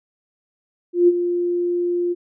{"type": "tone with ADSR envelope", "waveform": "sine", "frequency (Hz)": 350.6, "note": "F4", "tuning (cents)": 7, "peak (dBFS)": -8, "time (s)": [0.93, 2.15], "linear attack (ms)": 150, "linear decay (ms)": 35, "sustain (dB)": -10, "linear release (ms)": 32, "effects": []}